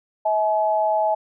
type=tone pair together; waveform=sine; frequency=643 / 851.6 Hz; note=E5 / G#5; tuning=-43 / +43 cents; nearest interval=perfect fourth; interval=486 cents; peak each=-20 dBFS; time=0.25-1.15 s; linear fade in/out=10 ms; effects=none